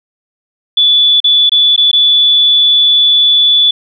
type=tone with dropouts; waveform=sine; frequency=3456 Hz; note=A7; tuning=32 cents flat; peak=-5 dBFS; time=0.77-3.71 s; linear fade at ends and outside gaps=5 ms; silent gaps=1.203-1.242 / 1.495-1.518 / 1.763-1.777 / 1.915-1.93 s; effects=none